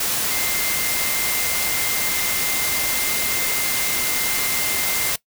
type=tone in noise; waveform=sine; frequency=2093 Hz; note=C7; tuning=in tune; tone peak=-28 dBFS; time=0.31-5.11 s; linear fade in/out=5 ms; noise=white; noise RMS=-22 dBFS; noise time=0-5.16 s; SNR=-9 dB; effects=noise-tail reverb RT60 0.1 s tail -20 dB re dry